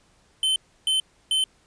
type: tone bursts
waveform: square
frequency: 3073 Hz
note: G7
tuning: 35 cents flat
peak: -20 dBFS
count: 3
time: 0.43-1.44 s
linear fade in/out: 2 ms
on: 130 ms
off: 310 ms
effects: pink hiss -61 dBFS RMS until 1.66 s + resampled to 22050 Hz

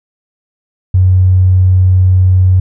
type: tone with tanh clipping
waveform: triangle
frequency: 92.5 Hz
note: F#2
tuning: in tune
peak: -4 dBFS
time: 0.94-2.6 s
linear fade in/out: 5 ms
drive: 3 dB
effects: none

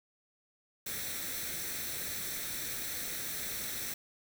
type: noise with comb filter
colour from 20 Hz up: white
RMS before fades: -38 dBFS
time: 0.86-3.94 s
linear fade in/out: 5 ms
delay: 0.51 ms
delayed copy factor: +0.6
effects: none

